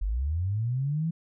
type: linear sweep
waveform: sine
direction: up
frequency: 43.12 to 168 Hz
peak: -25 dBFS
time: 0.01-1.11 s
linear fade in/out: 10 ms
effects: none